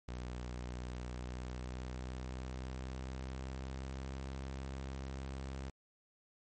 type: tone with pitch glide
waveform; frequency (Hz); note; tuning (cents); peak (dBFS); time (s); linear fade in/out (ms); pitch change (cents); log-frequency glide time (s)
sawtooth; 61.5 to 66.68; B1 to C2; -7 to +33; -37; 0.08-5.7; 5; +140; 0.91-4.24
effects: MP3 32 kbps